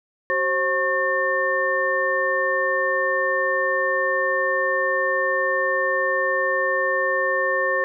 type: tone cluster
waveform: sine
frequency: 379.8 / 532 / 1091 / 1800 Hz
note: F#4 / C5 / C#6 / A6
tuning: +45 / +29 / -28 / +39 cents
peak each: -30 / -23 / -26 / -22 dBFS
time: 0.3-7.84 s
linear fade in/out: 0 ms
effects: none